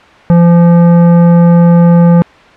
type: tone with tanh clipping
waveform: sine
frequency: 171.5 Hz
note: F3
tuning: 31 cents flat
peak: -4 dBFS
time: 0.3-2.22 s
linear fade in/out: 0 ms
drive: 14 dB
effects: white hiss -37 dBFS RMS until 2.56 s + low-pass 2000 Hz 12 dB/octave